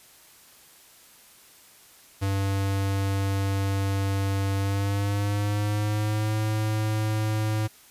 square tone with pitch glide, 98 to 108.11 Hz, G2 to A2, 0 to -30 cents, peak -24 dBFS, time 2.21-7.68 s, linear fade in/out 20 ms, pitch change +170 cents, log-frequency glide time 4.56-6.35 s, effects white hiss -53 dBFS RMS until 7.9 s + resampled to 32000 Hz

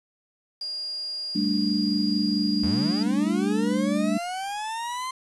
sine tone, 4825 Hz, D8, 46 cents sharp, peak -29 dBFS, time 0.61-3.03 s, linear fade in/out 5 ms
sine chord, G suspended second, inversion none, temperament just, 196 / 220.5 / 294 Hz, G3 / A3 / D4, 0 / +4 / +2 cents, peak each -26 dBFS, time 1.35-4.18 s, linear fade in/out 10 ms
40% pulse linear sweep, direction up, 67.8 to 1046.5 Hz, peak -28 dBFS, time 2.63-5.11 s, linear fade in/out 5 ms
effects resampled to 24000 Hz + 8-bit

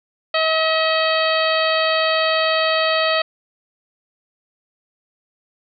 harmonic tone with a mistuned harmonic, 639 Hz, D#5, 46 cents sharp, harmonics 1 / 2 / 3 / 4 / 5 / 6 / 7, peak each -19 / -22 / -24 / -25 / -26 / -27 / -27 dBFS, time 0.34-3.22 s, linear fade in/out 5 ms, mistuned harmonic 5, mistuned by -19 cents, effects none

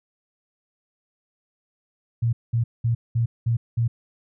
sine tone bursts, 116.54 Hz, A#2, in tune, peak -18 dBFS, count 6, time 2.22-3.88 s, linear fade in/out 10 ms, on 110 ms, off 200 ms, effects none

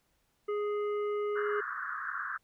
harmonic tone, 415.3 Hz, G#4, in tune, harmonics 1 / 3 / 5 / 7, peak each -30 / -40 / -49 / -59 dBFS, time 0.48-1.61 s, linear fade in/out 10 ms
white band-pass noise, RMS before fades -37 dBFS, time 1.35-2.38 s, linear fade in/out 20 ms, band 1100 to 1700 Hz, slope 96 dB/octave
effects pink hiss -74 dBFS RMS until 2.43 s

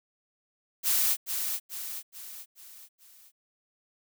blue noise with echo, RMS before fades -25 dBFS, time 0.83-1.17 s, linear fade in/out 50 ms, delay 430 ms, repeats 5, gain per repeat -6 dB, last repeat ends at 3.32 s, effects none

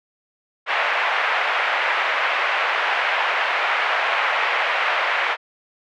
white band-pass noise, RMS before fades -21 dBFS, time 0.66-5.37 s, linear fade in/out 50 ms, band 600 to 2400 Hz, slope 24 dB/octave, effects none

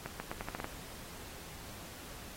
accelerating click train, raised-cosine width 0.5 ms, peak -23 dBFS, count 8, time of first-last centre 0.06-0.644 s, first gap 140 ms, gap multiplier 0.82, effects pink hiss -49 dBFS RMS until 2.36 s + AAC 48 kbps

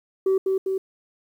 sine tone with echo, 382.5 Hz, G4, 42 cents flat, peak -15 dBFS, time 0.26-0.38 s, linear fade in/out 5 ms, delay 200 ms, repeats 2, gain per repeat -3 dB, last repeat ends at 0.78 s, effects tanh soft clip ceiling -15 dBFS + 9-bit

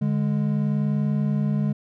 triangle tone pair together, 146.2 / 206.8 Hz, D3 / G#3, -7 / -7 cents, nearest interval tritone, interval 600 cents, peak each -21 dBFS, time 0.01-1.73 s, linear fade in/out 10 ms, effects none

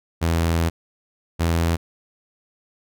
sawtooth tone pair in turn, 83.1 / 83.51 Hz, E2 / E2, +15 / +23 cents, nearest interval unison, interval 8 cents, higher second, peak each -14 dBFS, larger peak neither, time 0.21-0.7 / 1.39-1.77 s, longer first, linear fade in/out 20 ms, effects none

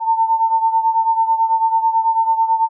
sine beating tone pair, 898 / 907.1 Hz, A5 / A#5, +35 / -47 cents, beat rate 9.1 Hz, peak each -14 / -19 dBFS, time 0-2.69 s, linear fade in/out 50 ms, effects none

